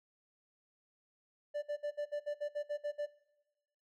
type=tone bursts; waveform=triangle; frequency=587.3 Hz; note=D5; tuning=in tune; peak=-32 dBFS; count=11; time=1.54-3.066 s; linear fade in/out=20 ms; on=86 ms; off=58 ms; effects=noise-tail reverb RT60 0.9 s tail -18 dB re dry